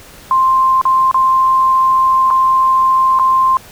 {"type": "tone with dropouts", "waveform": "sine", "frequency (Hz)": 1049, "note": "C6", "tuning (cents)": 4, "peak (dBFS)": -8, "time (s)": [0.31, 3.57], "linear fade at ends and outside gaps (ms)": 1, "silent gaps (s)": [[0.814, 0.853], [1.113, 1.144], [2.304, 2.309], [3.189, 3.196]], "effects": ["pink hiss -38 dBFS RMS until 3.71 s"]}